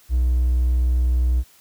triangle tone with hard clipping, 61.74 Hz, B1, in tune, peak -16 dBFS, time 0.09-1.44 s, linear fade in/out 50 ms, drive 4 dB, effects white hiss -53 dBFS RMS until 1.6 s

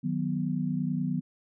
sine chord, B major, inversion first, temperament equal, 155.56 / 185 / 246.9 Hz, D#3 / F#3 / B3, 0 / 0 / 0 cents, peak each -31 dBFS, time 0.03-1.21 s, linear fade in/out 20 ms, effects none

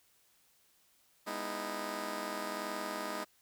10% pulse chord, E major seventh, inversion first, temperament just, 206 / 247.2 / 309 / 329.6 Hz, G#3 / B3 / D#4 / E4, -14 / +2 / -12 / 0 cents, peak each -35 / -37 / -34 / -37 dBFS, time 1.26-3.25 s, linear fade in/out 20 ms, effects white hiss -69 dBFS RMS until 3.41 s

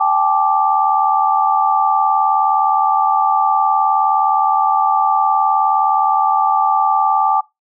sine chord, G suspended second, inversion none, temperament equal with one note detuned, 784 / 863.4 / 1174.7 Hz, G5 / A5 / D6, 0 / -33 / 0 cents, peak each -16 dBFS, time 0-7.41 s, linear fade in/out 10 ms, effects noise-tail reverb RT60 0.2 s tail -22 dB re dry

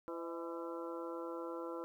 harmonic tone with a mistuned harmonic, 168.2 Hz, E3, 35 cents sharp, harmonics 2 / 3 / 4 / 5 / 6 / 7 / 8, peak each -44 / -44 / -54 / -56 / -50 / -56 / -51 dBFS, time 0.08-1.84 s, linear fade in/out 0 ms, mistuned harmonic 4, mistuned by -94 cents, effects 12-bit

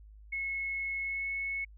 sine tone with pitch glide, 2184 to 2200 Hz, C#7 to C#7, -26 to -14 cents, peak -32 dBFS, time 0.32-1.65 s, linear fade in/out 10 ms, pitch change +12 cents, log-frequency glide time 1.02-1.28 s, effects added 52 Hz sine -50 dBFS peak until 1.77 s

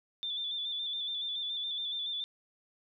sine tone with vibrato, 3520 Hz, A7, in tune, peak -33 dBFS, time 0.23-2.24 s, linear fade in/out 0 ms, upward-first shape square, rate 7.1 Hz, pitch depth 33 cents each way, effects none

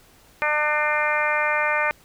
harmonic tone, 300 Hz, D4, 37 cents sharp, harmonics 2 / 3 / 4 / 5 / 6 / 7 / 8, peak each -27 / -27 / -27 / -27 / -27 / -27 / -27 dBFS, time 0.42-1.91 s, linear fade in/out 0 ms, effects pink hiss -54 dBFS RMS until 2.04 s

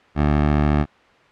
15% pulse tone, 74.1 Hz, D2, 16 cents sharp, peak -9 dBFS, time 0.15-0.86 s, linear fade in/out 50 ms, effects white hiss -51 dBFS RMS until 1.31 s + low-pass 2000 Hz 12 dB/octave

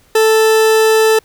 40% pulse tone, 440 Hz, A4, in tune, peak -7 dBFS, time 0.15-1.19 s, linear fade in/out 5 ms, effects pink hiss -51 dBFS RMS until 1.24 s

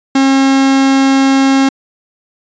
45% pulse tone, 270 Hz, C#4, 45 cents flat, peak -7 dBFS, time 0.15-1.69 s, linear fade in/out 5 ms, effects resampled to 16000 Hz

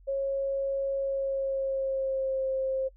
sine tone with pitch glide, 547 to 529.9 Hz, C#5 to C5, -23 to +22 cents, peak -26 dBFS, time 0.07-2.89 s, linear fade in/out 20 ms, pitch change -55 cents, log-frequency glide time 0.98-2.47 s, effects noise-tail reverb RT60 0.1 s tail -24 dB re dry + added 45 Hz sine -52 dBFS peak until 2.96 s

